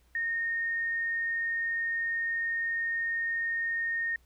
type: tone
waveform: sine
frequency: 1843 Hz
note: A#6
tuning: 20 cents flat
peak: -28 dBFS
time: 0.15-4.16 s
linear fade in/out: 2 ms
effects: added 60 Hz sine -61 dBFS peak until 4.25 s + pink hiss -69 dBFS RMS until 4.25 s